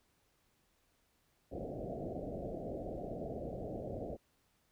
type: low-pass noise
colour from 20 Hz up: white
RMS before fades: -42 dBFS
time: 1.51-4.17 s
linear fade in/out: 20 ms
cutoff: 710 Hz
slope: 96 dB/octave
effects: pink hiss -75 dBFS RMS until 4.71 s